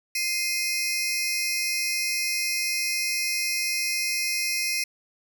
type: tone cluster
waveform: sawtooth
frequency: 2099 / 2501 / 5570 Hz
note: C7 / D#7 / F8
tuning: +5 / +8 / -5 cents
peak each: -26 dBFS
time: 0.15-4.84 s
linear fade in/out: 5 ms
effects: none